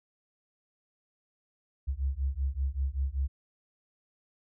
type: beating tone pair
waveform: sine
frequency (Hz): 65.41 / 70.61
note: C2 / C#2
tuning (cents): 0 / +33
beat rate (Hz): 5.2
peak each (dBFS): -31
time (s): 1.87-3.28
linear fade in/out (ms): 20
effects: none